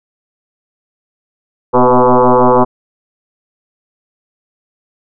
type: tone with frequency modulation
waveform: sine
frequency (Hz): 246.9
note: B3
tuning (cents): 0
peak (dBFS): -5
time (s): 1.73-2.65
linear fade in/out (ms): 20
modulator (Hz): 125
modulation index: 6.9
effects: none